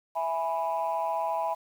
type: chord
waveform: sine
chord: E major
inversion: none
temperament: equal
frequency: 659.3 / 830.6 / 987.8 Hz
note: E5 / G#5 / B5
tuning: 0 / 0 / 0 cents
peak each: -30 dBFS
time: 0.15-1.55 s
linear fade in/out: 20 ms
effects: tanh soft clip ceiling -20 dBFS + 9-bit